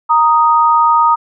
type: tone pair together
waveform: sine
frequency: 932.3 / 1244.5 Hz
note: A#5 / D#6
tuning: 0 / 0 cents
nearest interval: perfect fourth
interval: 500 cents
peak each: -10 dBFS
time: 0.09-1.16 s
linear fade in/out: 20 ms
effects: none